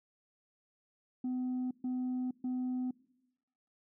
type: tone bursts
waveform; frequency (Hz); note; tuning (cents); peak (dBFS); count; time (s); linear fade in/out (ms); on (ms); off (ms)
sine; 253; B3; +42; -30; 3; 1.24-2.91; 5; 470; 130
effects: noise-tail reverb RT60 1.0 s tail -23 dB re dry + tanh soft clip ceiling -31 dBFS